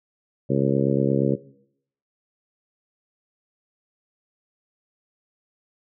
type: harmonic tone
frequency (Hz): 68.5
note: C#2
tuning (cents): -20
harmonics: 2 / 3 / 4 / 5 / 6 / 7 / 8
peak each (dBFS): -23 / -25 / -26 / -27 / -28 / -28 / -29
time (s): 0.49-1.36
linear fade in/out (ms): 20
effects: noise-tail reverb RT60 0.7 s tail -18 dB re dry